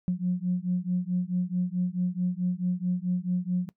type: beating tone pair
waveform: sine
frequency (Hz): 177.7 / 182.3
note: F3 / F#3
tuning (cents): +30 / -25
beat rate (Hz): 4.6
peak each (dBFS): -27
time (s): 0.08-3.69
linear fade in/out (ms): 0
effects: noise-tail reverb RT60 0.1 s tail -19 dB re dry + tanh soft clip ceiling -17 dBFS